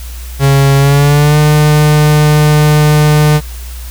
45% pulse tone with pitch glide, 138.1 to 150.6 Hz, C#3 to D3, -6 to +44 cents, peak -5 dBFS, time 0.39-3.41 s, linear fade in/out 50 ms, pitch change +150 cents, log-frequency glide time 0.77-1.39 s, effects added 60 Hz sine -22 dBFS peak until 3.9 s + white hiss -33 dBFS RMS until 3.9 s

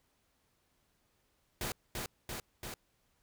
pink noise with echo, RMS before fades -37 dBFS, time 1.61-1.72 s, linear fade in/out 2 ms, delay 340 ms, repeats 3, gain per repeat -2 dB, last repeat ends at 2.74 s, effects pink hiss -75 dBFS RMS until 3.22 s

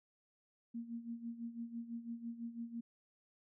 sine tone with tremolo, 233.1 Hz, A#3, in tune, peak -39 dBFS, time 0.74-2.81 s, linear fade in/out 10 ms, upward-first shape sine, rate 6 Hz, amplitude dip 75%, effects none

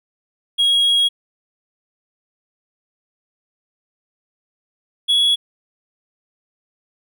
triangle tone pair in turn, 3298 / 3363 Hz, G#7 / G#7, -13 / +21 cents, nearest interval unison, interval 34 cents, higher second, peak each -11 / -11 dBFS, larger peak neither, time 0.58-1.09 / 5.08-5.36 s, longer first, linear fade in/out 20 ms, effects none

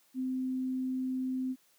sine tone, 258.4 Hz, C4, 21 cents flat, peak -30 dBFS, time 0.14-1.56 s, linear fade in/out 50 ms, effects white hiss -67 dBFS RMS until 1.78 s + high-pass 150 Hz 12 dB/octave

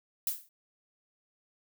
violet noise with exponential decay, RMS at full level -27 dBFS, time 0.27-0.49 s, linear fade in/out 2 ms, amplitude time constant 46 ms, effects none

